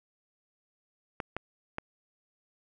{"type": "clicks", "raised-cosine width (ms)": 0.5, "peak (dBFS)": -18, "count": 3, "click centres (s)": [1.202, 1.366, 1.784], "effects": []}